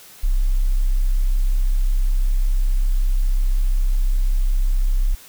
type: tone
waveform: sine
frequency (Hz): 32.7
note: C1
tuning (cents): 0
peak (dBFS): -14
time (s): 0.23-5.15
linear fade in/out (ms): 10
effects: white hiss -44 dBFS RMS until 5.28 s